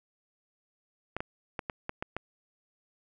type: clicks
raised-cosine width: 0.5 ms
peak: -18 dBFS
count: 7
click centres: 1.166 / 1.205 / 1.592 / 1.698 / 1.894 / 2.025 / 2.166 s
effects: none